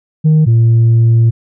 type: tone pair in turn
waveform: sine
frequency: 155.56 / 114.97 Hz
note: D#3 / A#2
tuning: 0 / -23 cents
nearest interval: perfect fourth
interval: 523 cents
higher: first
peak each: -3 dBFS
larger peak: neither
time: 0.24-0.46 / 0.46-1.31 s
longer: second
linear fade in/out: 20 ms
effects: tanh soft clip ceiling -4 dBFS